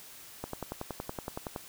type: click train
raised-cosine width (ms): 1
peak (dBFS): -21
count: 13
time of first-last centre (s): 0.44-1.561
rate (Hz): 10.7
effects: white hiss -50 dBFS RMS until 1.68 s